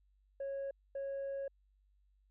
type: tone bursts at uneven times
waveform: sine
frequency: 550 Hz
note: C#5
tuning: 14 cents flat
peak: -35 dBFS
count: 2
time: 0.4-0.71 / 0.95-1.48 s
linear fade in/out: 5 ms
effects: tanh soft clip ceiling -36 dBFS + added 49 Hz sine -68 dBFS peak until 2.3 s